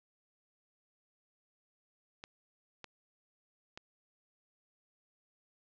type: clicks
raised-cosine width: 0.2 ms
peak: -27 dBFS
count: 3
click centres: 2.239 / 2.843 / 3.775 s
effects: low-pass 5000 Hz 12 dB/octave